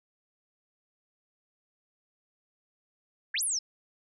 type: exponential two-way sweep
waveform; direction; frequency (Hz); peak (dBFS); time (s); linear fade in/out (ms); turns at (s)
sine; up then down; 1504 to 11690 to 5010; -27; 3.34-3.59; 5; 3.43
effects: none